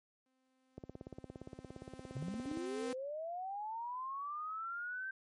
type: tone with exponential growth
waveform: sawtooth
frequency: 260 Hz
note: C4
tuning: 11 cents flat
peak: -35 dBFS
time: 0.26-2.93 s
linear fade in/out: 2 ms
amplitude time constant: 580 ms
type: click train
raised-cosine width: 2 ms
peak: -32 dBFS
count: 32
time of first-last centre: 0.78-2.572 s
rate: 17.3 Hz
type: linear sweep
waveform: sine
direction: up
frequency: 119.8 to 1568 Hz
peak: -39 dBFS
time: 2.15-5.11 s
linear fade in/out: 5 ms
effects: high-pass 60 Hz 12 dB/octave + MP3 48 kbps